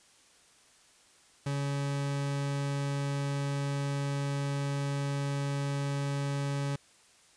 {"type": "tone", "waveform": "40% pulse", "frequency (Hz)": 140.8, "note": "C#3", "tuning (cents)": 27, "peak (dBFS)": -29, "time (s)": [1.46, 6.76], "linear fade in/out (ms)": 5, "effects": ["white hiss -61 dBFS RMS until 7.36 s", "resampled to 22050 Hz"]}